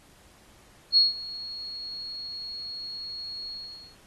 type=tone with ADSR envelope; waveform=sine; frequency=4318 Hz; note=C#8; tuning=46 cents flat; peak=-14 dBFS; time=0.92-3.97 s; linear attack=49 ms; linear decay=160 ms; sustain=-20 dB; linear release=470 ms; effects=pink hiss -57 dBFS RMS until 4.06 s + AAC 32 kbps